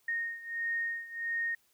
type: beating tone pair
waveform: sine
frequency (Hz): 1852 / 1853.5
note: A#6 / A#6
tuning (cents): -12 / -10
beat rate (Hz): 1.5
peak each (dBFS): -34 / -37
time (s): 0.08-1.55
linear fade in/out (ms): 5
effects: white hiss -70 dBFS RMS until 1.73 s